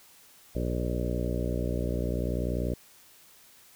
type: harmonic tone with a mistuned harmonic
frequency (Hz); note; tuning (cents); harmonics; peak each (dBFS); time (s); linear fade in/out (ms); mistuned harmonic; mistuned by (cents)
60.4; B1; -38; 1 / 2 / 3 / 4 / 5 / 6 / 7 / 8 / 9 / 10; -31 / -34 / -36 / -37 / -38 / -39 / -39 / -40 / -41 / -41; 0.55-2.74; 5; 9; +28
effects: white hiss -56 dBFS RMS until 3.75 s